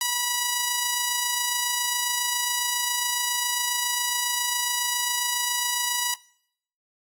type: tone with amplitude modulation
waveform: 5% pulse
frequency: 974 Hz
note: B5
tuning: 24 cents flat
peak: -10 dBFS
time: 0.01-6.14 s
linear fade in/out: 2 ms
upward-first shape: sine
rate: 27.3 Hz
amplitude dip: 30%
effects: noise-tail reverb RT60 0.7 s tail -23 dB re dry + AAC 64 kbps